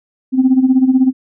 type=tone with tremolo; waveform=sine; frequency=260 Hz; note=C4; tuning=11 cents flat; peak=-4 dBFS; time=0.32-1.13 s; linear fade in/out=50 ms; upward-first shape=sine; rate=16 Hz; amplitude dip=75%; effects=tanh soft clip ceiling -2 dBFS